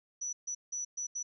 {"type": "tone bursts at uneven times", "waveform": "sine", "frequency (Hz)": 5920, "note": "F#8", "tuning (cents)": 0, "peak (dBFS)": -34, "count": 5, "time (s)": [[0.21, 0.33], [0.47, 0.55], [0.72, 0.85], [0.97, 1.07], [1.15, 1.23]], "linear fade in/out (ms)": 10, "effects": []}